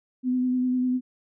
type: tone with vibrato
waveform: sine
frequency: 252.4 Hz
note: B3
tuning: 38 cents sharp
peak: -21 dBFS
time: 0.23-1.01 s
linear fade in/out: 50 ms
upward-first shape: sine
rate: 10 Hz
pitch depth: 18 cents each way
effects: none